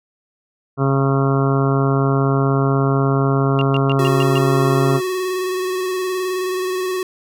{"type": "harmonic tone", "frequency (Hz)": 136.6, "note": "C#3", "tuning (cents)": -25, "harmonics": [1, 2, 3, 4, 5, 6, 7, 8, 9, 10], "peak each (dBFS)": [-16, -21, -21, -30, -26, -36, -32, -27, -29, -29], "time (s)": [0.77, 5.01], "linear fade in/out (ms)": 50}
{"type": "tone bursts", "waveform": "sine", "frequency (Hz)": 2786, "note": "F7", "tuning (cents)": -5, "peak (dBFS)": -22, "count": 6, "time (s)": [3.59, 4.378], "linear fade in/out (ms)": 0, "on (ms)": 23, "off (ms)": 130}
{"type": "tone with vibrato", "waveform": "square", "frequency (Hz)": 370, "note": "F#4", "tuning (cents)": 0, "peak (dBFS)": -20, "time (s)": [3.99, 7.03], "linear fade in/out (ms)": 2, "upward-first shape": "square", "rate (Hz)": 19, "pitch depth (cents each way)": 21}
{"effects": []}